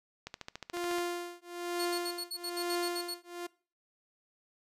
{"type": "click train", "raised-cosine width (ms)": 0.2, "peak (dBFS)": -23, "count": 11, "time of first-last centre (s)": [0.27, 0.984], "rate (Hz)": 14}
{"type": "tone with tremolo", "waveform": "sawtooth", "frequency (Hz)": 349.2, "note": "F4", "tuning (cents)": 0, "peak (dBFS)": -26, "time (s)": [0.73, 3.47], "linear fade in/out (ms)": 10, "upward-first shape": "triangle", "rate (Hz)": 1.1, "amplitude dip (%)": 100}
{"type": "tone bursts", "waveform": "sawtooth", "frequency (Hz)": 4376, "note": "C#8", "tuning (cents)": -23, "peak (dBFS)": -33, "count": 11, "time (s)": [1.79, 3.145], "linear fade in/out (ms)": 10, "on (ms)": 65, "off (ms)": 64}
{"effects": ["noise-tail reverb RT60 0.4 s tail -22 dB re dry", "resampled to 32000 Hz"]}